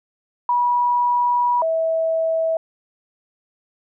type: tone pair in turn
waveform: sine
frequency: 971 / 650 Hz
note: B5 / E5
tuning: -30 / -24 cents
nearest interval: perfect fifth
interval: 694 cents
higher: first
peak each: -15 / -17 dBFS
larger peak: first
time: 0.49-1.62 / 1.62-2.57 s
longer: first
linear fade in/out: 2 ms
effects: none